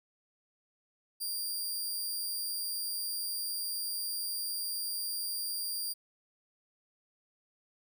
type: tone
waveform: 15% pulse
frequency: 4773 Hz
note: D8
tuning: 27 cents sharp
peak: -27 dBFS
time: 1.2-5.94 s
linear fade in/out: 20 ms
effects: none